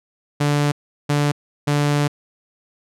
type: tone bursts at uneven times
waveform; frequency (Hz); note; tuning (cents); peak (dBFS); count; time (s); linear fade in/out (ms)
sawtooth; 145.8; D3; -12; -12; 3; 0.4-0.72 / 1.09-1.32 / 1.67-2.08; 10
effects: low-pass 10000 Hz 12 dB/octave